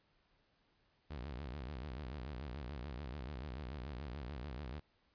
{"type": "tone with vibrato", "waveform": "sawtooth", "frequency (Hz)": 67.1, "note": "C2", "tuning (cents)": 44, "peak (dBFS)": -39, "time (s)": [1.1, 4.8], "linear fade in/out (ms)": 10, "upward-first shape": "sine", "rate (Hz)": 6.9, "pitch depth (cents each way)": 240, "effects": ["pink hiss -75 dBFS RMS until 5.14 s", "resampled to 11025 Hz"]}